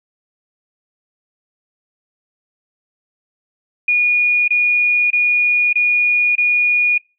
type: tone bursts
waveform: sine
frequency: 2445 Hz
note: D#7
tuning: 31 cents flat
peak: -11 dBFS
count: 5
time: 3.88-6.98 s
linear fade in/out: 5 ms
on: 600 ms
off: 25 ms
effects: noise-tail reverb RT60 0.3 s tail -26 dB re dry